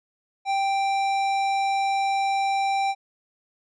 sine tone with tanh clipping, 785 Hz, G5, 2 cents sharp, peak -23 dBFS, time 0.45-2.95 s, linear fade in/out 50 ms, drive 15 dB, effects resampled to 22050 Hz

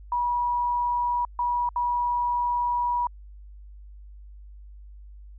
sine tone bursts at uneven times, 968 Hz, B5, 35 cents flat, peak -22 dBFS, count 3, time 0.12-1.25 / 1.39-1.69 / 1.76-3.07 s, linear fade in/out 2 ms, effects added 50 Hz sine -42 dBFS peak until 5.38 s

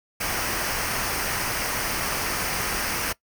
pink noise with comb filter, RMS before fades -27 dBFS, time 0.2-3.13 s, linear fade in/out 10 ms, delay 0.27 ms, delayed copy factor -0.55, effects noise-tail reverb RT60 0.1 s tail -20 dB re dry

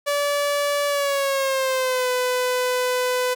sawtooth tone with pitch glide, 576 to 501.4 Hz, D5 to B4, -34 to +26 cents, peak -16 dBFS, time 0.06-3.35 s, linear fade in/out 20 ms, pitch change -240 cents, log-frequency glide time 0.87-2.09 s, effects none

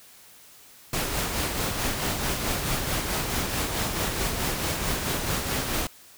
pink noise with tremolo, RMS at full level -26 dBFS, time 0.93-5.87 s, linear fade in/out 2 ms, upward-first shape sine, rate 4.6 Hz, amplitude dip 40%, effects white hiss -51 dBFS RMS until 6.17 s

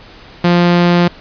sawtooth tone, 174.61 Hz, F3, in tune, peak -4 dBFS, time 0.44-1.08 s, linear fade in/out 5 ms, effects pink hiss -38 dBFS RMS until 1.2 s + resampled to 11025 Hz

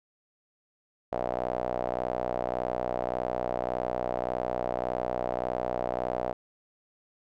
sawtooth tone with band-pass filter, 61.74 Hz, B1, in tune, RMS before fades -31 dBFS, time 1.12-6.33 s, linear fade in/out 5 ms, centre 650 Hz, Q 3.9, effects none

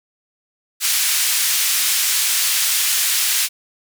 white band-pass noise, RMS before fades -18 dBFS, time 0.8-3.49 s, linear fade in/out 50 ms, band 1900 to 13000 Hz, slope 12 dB/octave, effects none

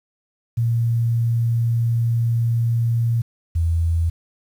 sine tone pair in turn, 116.54 / 83.18 Hz, A#2 / E2, 0 / +16 cents, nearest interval tritone, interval 584 cents, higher first, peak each -16 dBFS, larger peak neither, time 0.57-3.22 / 3.55-4.1 s, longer first, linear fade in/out 10 ms, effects 8-bit

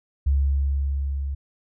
sine tone with level ramp, 69.3 Hz, C#2, in tune, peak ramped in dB -16 to -25 dBFS, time 0.26-1.35 s, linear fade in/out 10 ms, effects none

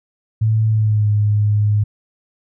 sine tone with pitch glide, 110 to 104.61 Hz, A2 to G#2, 0 to +13 cents, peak -12 dBFS, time 0.41-1.84 s, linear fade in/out 10 ms, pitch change -87 cents, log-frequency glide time 0.68-1.09 s, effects none

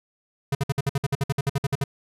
square tone bursts, 138.59 Hz, C#3, in tune, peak -21 dBFS, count 16, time 0.52-1.84 s, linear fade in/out 5 ms, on 30 ms, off 56 ms, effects resampled to 32000 Hz

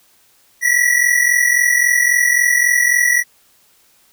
square tone pair together, 1920 / 1963.7 Hz, B6 / B6, -49 / -10 cents, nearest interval unison, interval 39 cents, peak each -15 dBFS, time 0.61-3.24 s, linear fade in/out 50 ms, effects white hiss -54 dBFS RMS until 4.12 s

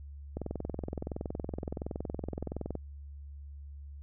click train, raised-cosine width 2 ms, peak -22 dBFS, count 52, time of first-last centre 0.37-2.753 s, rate 21.4 Hz, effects added 71 Hz sine -43 dBFS peak until 4.02 s

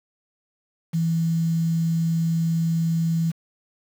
sine tone with quantisation, 164.81 Hz, E3, in tune, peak -19 dBFS, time 0.93-3.32 s, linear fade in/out 20 ms, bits 7, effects none

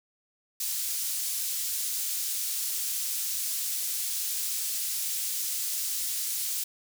pink high-pass noise, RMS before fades -31 dBFS, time 0.6-6.64 s, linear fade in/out 5 ms, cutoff 6200 Hz, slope 12 dB/octave, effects none

